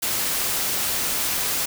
white noise, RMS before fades -24 dBFS, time 0.02-1.66 s, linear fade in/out 10 ms, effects none

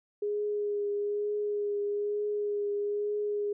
sine tone with vibrato, 412.6 Hz, G#4, 11 cents flat, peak -28 dBFS, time 0.22-3.53 s, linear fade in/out 5 ms, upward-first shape triangle, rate 1.1 Hz, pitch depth 20 cents each way, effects none

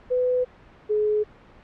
sine tone pair in turn, 501 / 423.3 Hz, B4 / G#4, +25 / +33 cents, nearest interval minor third, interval 292 cents, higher first, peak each -19 dBFS, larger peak neither, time 0.1-0.45 / 0.89-1.24 s, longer neither, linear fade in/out 20 ms, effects pink hiss -50 dBFS RMS until 1.63 s + low-pass 2000 Hz 12 dB/octave

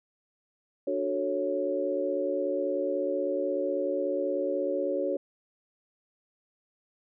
sine chord, D major seventh, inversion none, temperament equal, 293.7 / 370 / 440 / 554.4 Hz, D4 / F#4 / A4 / C#5, 0 / 0 / 0 / 0 cents, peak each -34 / -32 / -35 / -29 dBFS, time 0.87-5.17 s, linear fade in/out 5 ms, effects none

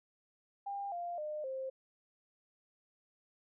sine tone with pitch steps, 800 / 696.4 / 606.3 / 527.8 Hz, G5 / F5 / D#5 / C5, +35 / -5 / -45 / +15 cents, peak -37 dBFS, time 0.66-1.7 s, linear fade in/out 10 ms, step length 260 ms, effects none

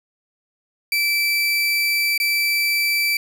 30% pulse tone with dropouts, 2325 Hz, D7, 18 cents flat, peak -15 dBFS, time 0.92-3.17 s, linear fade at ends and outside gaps 2 ms, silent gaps 2.178-2.2 s, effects none

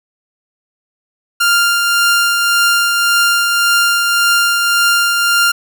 sawtooth tone with tremolo, 1396.9 Hz, F6, in tune, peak -5 dBFS, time 1.4-5.52 s, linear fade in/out 10 ms, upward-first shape triangle, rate 1.8 Hz, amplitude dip 35%, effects none

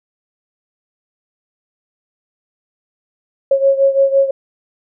sine beating tone pair, 545 / 550.9 Hz, C#5 / C#5, -29 / -11 cents, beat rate 5.9 Hz, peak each -11 / -15 dBFS, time 3.51-4.31 s, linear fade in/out 5 ms, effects none

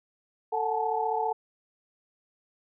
sine tone cluster, 445 / 738 / 848 / 883 Hz, A4 / F#5 / G#5 / A5, +20 / -5 / +36 / +6 cents, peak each -31 dBFS, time 0.52-1.33 s, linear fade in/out 10 ms, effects none

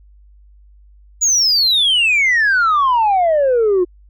sine exponential sweep, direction down, 6930 to 347.8 Hz, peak -9 dBFS, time 1.21-3.85 s, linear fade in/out 20 ms, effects tanh soft clip ceiling -9 dBFS + added 50 Hz sine -43 dBFS peak until 4.09 s

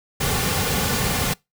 pink noise with comb filter, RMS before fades -22 dBFS, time 0.2-1.34 s, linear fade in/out 10 ms, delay 3.1 ms, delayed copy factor -0.55, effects noise-tail reverb RT60 0.2 s tail -24 dB re dry

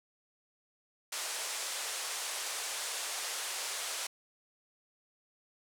white band-pass noise, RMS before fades -38 dBFS, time 1.12-4.07 s, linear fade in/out 5 ms, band 460 to 9700 Hz, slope 24 dB/octave, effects none

